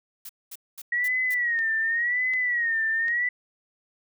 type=noise bursts; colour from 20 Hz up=blue; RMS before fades=-39 dBFS; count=5; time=0.25-1.345 s; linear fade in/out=5 ms; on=43 ms; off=220 ms
type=tone with vibrato; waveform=sine; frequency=1900 Hz; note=A#6; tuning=33 cents sharp; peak=-22 dBFS; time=0.92-3.29 s; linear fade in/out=5 ms; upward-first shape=sine; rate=0.9 Hz; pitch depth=110 cents each way
type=click train; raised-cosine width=0.2 ms; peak=-26 dBFS; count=3; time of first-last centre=1.59-3.083 s; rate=1.34 Hz
effects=none